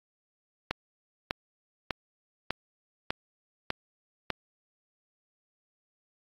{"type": "click train", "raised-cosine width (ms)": 0.3, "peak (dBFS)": -12, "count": 7, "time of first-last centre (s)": [0.71, 4.303], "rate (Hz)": 1.67, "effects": ["AAC 32 kbps"]}